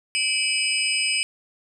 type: tone cluster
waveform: sine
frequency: 2334 / 2564 / 2951 / 5020 / 8430 Hz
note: D7 / E7 / F#7 / D#8 / C9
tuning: -11 / -49 / -5 / +15 / +12 cents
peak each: -27 dBFS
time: 0.15-1.23 s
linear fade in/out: 0 ms
effects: none